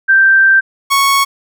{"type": "tone pair in turn", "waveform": ["sine", "sawtooth"], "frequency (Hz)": [1568, 1106.5], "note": ["G6", "C#6"], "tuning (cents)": [0, -3], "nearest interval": "tritone", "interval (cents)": 603, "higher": "first", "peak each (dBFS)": -5, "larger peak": "neither", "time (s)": [[0.08, 0.61], [0.9, 1.25]], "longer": "first", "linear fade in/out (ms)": 20, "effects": []}